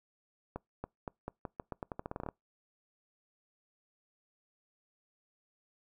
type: accelerating click train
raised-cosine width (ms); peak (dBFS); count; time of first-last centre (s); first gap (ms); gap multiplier
1; -24; 17; 0.56-2.288; 280; 0.85
effects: noise-tail reverb RT60 0.2 s tail -26 dB re dry